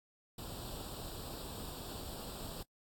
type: noise with comb filter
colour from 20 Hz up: pink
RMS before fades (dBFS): -45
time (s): 0.38-2.63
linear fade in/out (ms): 5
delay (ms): 0.24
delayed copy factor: +0.8
effects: noise-tail reverb RT60 0.1 s tail -26 dB re dry + AAC 64 kbps